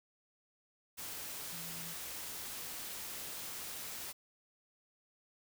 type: tone in noise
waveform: sine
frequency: 167.9 Hz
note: E3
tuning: 32 cents sharp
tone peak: -51 dBFS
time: 1.51-1.94 s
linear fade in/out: 20 ms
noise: white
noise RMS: -44 dBFS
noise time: 0.97-4.13 s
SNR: -10 dB
effects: none